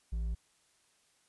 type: tone with hard clipping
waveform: sine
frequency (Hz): 56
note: A1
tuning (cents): +31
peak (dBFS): -33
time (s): 0.12-0.35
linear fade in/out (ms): 10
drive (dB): 4
effects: white hiss -70 dBFS RMS until 1.28 s + resampled to 24000 Hz